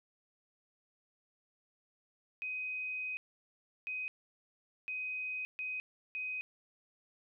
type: tone bursts at uneven times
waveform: sine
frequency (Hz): 2512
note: D#7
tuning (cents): +16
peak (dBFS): -36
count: 5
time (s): 2.42-3.17 / 3.87-4.08 / 4.88-5.45 / 5.59-5.8 / 6.15-6.41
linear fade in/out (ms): 0
effects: none